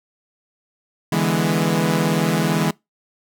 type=chord; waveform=sawtooth; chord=E dominant seventh; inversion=third; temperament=equal; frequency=146.83 / 164.81 / 207.7 / 246.9 Hz; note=D3 / E3 / G#3 / B3; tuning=0 / 0 / 0 / 0 cents; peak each=-21 / -16 / -18 / -22 dBFS; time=1.12-2.71 s; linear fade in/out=5 ms; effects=noise-tail reverb RT60 0.2 s tail -24 dB re dry